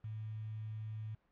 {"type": "tone with quantisation", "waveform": "sine", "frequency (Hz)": 108.6, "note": "A2", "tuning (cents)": -22, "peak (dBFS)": -40, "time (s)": [0.04, 1.15], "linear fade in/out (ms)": 5, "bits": 10, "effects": ["pink hiss -75 dBFS RMS until 1.31 s", "low-pass 2000 Hz 12 dB/octave"]}